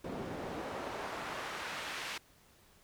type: noise with band-pass filter sweep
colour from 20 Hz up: pink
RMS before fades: -41 dBFS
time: 0.04-2.18 s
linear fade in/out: 5 ms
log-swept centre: 330 to 2500 Hz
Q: 0.74
effects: pink hiss -64 dBFS RMS until 2.83 s